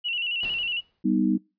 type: tone with vibrato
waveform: sine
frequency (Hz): 2820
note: F7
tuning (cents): +16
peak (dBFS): -25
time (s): 0.04-0.81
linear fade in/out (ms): 20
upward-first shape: square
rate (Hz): 11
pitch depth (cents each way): 59
type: noise with exponential decay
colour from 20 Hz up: pink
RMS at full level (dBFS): -39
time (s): 0.43-1.03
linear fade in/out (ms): 1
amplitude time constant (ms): 130
type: chord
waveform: sine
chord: G augmented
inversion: none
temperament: equal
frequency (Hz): 196 / 246.9 / 311.1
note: G3 / B3 / D#4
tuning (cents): 0 / 0 / 0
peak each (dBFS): -24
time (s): 1.04-1.38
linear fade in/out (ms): 20
effects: noise-tail reverb RT60 0.3 s tail -26 dB re dry + resampled to 11025 Hz